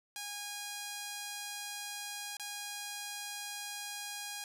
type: tone with dropouts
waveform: 5% pulse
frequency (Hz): 820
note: G#5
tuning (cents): -22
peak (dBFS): -28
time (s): 0.16-4.44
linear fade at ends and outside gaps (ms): 1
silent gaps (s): 2.369-2.397
effects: none